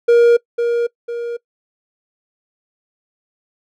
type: tone with echo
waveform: triangle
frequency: 472.3 Hz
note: A#4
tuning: 23 cents sharp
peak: -5 dBFS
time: 0.08-0.37 s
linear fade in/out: 10 ms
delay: 500 ms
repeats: 2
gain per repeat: -7 dB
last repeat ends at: 1.37 s
effects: noise-tail reverb RT60 0.1 s tail -23 dB re dry